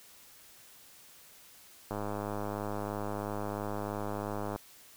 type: click train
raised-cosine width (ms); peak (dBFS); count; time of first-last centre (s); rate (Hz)
1; -22; 274; 1.91-4.56; 103
effects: white hiss -56 dBFS RMS until 4.96 s